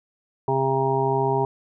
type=harmonic tone; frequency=134.2 Hz; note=C3; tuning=44 cents sharp; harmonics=1 / 2 / 3 / 5 / 6 / 7; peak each=-26 / -33 / -23 / -30 / -27 / -25 dBFS; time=0.48-1.45 s; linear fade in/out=2 ms; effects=none